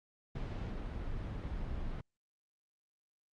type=noise; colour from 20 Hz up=brown; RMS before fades=-39 dBFS; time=0.35-2.01 s; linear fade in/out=5 ms; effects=low-pass 4000 Hz 12 dB/octave + Opus 48 kbps